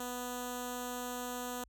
5% pulse tone with notch filter, 246.9 Hz, B3, in tune, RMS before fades -40 dBFS, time 0-1.64 s, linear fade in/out 2 ms, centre 2200 Hz, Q 0.63, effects added 50 Hz sine -61 dBFS peak until 1.68 s

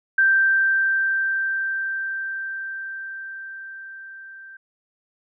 sine tone with level ramp, 1568 Hz, G6, in tune, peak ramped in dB -13 to -39 dBFS, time 0.18-4.57 s, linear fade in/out 5 ms, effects none

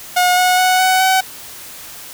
sawtooth tone with pitch steps, 722 / 730.4 / 738.9 / 747.5 / 756.1 Hz, F#5 / F#5 / F#5 / F#5 / F#5, -43 / -23 / -3 / +17 / +37 cents, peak -7 dBFS, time 0.16-1.21 s, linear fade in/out 10 ms, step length 210 ms, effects white hiss -34 dBFS RMS until 2.13 s

